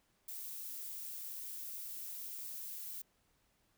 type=noise; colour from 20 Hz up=violet; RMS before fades=-45 dBFS; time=0.28-3.02 s; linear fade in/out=5 ms; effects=pink hiss -75 dBFS RMS until 3.77 s